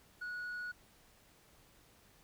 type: tone with tanh clipping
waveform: triangle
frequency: 1461 Hz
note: F#6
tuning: 22 cents flat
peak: -40 dBFS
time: 0.21-0.72 s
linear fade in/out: 10 ms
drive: 7 dB
effects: pink hiss -65 dBFS RMS until 2.23 s